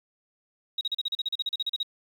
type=tone bursts; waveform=sine; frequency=3805 Hz; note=A#7; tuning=35 cents sharp; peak=-25 dBFS; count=16; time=0.78-1.831 s; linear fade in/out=5 ms; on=31 ms; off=37 ms; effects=9-bit